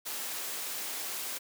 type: high-pass noise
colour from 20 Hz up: white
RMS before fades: -37 dBFS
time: 0.05-1.39 s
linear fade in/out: 20 ms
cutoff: 270 Hz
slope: 12 dB/octave
effects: none